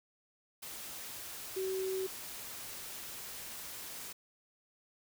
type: tone in noise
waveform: sine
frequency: 378.7 Hz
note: F#4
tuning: 40 cents sharp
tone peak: -33 dBFS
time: 1.56-2.07 s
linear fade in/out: 10 ms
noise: white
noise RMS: -45 dBFS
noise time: 0.62-4.13 s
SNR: +9 dB
effects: none